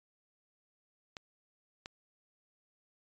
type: clicks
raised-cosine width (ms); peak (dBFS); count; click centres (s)
0.2; -25; 2; 1.168 / 1.859
effects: resampled to 16000 Hz